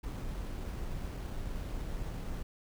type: noise with sample-and-hold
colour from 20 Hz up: brown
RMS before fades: -38 dBFS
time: 0.03-2.43 s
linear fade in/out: 10 ms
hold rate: 7350 Hz
effects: none